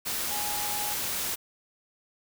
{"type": "tone in noise", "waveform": "sine", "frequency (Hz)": 830.6, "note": "G#5", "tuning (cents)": 0, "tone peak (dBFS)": -35, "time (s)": [0.3, 0.95], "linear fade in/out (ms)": 20, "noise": "white", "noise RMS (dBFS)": -31, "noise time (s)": [0.05, 1.36], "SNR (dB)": -7, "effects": []}